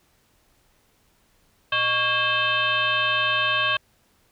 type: tone with frequency modulation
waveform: sine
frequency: 2118 Hz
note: C7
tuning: 21 cents sharp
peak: -19 dBFS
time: 1.72-3.77 s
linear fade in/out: 5 ms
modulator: 501 Hz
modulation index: 2.5
effects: pink hiss -63 dBFS RMS until 4.31 s